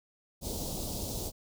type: band-stop noise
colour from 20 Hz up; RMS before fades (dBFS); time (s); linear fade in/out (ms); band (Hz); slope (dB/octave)
pink; -36; 0.41-1.32; 50; 750 to 4000; 24
effects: none